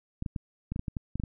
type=clicks; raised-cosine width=5 ms; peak=-20 dBFS; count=11; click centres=0.224 / 0.262 / 0.362 / 0.72 / 0.761 / 0.794 / 0.882 / 0.968 / 1.156 / 1.199 / 1.237 s; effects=none